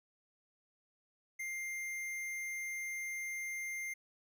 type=tone with tanh clipping; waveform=sine; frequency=2100 Hz; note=C7; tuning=6 cents sharp; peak=-40 dBFS; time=1.39-3.94 s; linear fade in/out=10 ms; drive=17 dB; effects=none